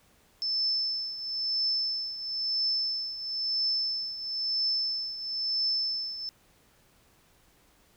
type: tone with tremolo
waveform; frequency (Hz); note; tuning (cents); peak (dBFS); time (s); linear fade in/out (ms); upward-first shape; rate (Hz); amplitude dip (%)
sine; 5274; E8; 0; -24; 0.42-6.29; 0; triangle; 1; 75
effects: pink hiss -63 dBFS RMS until 7.96 s